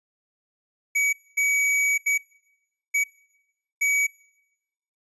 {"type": "tone bursts at uneven times", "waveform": "square", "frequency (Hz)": 2269, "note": "C#7", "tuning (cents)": 40, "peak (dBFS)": -20, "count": 5, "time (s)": [[0.95, 1.13], [1.37, 1.98], [2.06, 2.18], [2.94, 3.04], [3.81, 4.07]], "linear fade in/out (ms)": 10, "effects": ["noise-tail reverb RT60 1.0 s tail -24 dB re dry", "resampled to 24000 Hz"]}